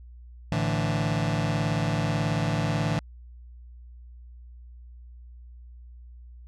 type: chord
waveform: sawtooth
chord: A suspended fourth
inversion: none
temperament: just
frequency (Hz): 110 / 146.67 / 165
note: A2 / D3 / E3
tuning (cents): 0 / -2 / +2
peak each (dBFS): -24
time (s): 0.52-2.99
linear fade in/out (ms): 0
effects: added 60 Hz sine -43 dBFS peak until 6.47 s + low-pass 6000 Hz 12 dB/octave